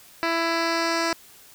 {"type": "tone with low-pass filter sweep", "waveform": "10% pulse", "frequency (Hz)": 332.2, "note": "E4", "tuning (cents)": 13, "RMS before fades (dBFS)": -24, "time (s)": [0.23, 1.13], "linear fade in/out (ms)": 0, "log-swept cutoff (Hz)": [3700, 6200], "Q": 1.7, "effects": ["white hiss -50 dBFS RMS until 1.54 s"]}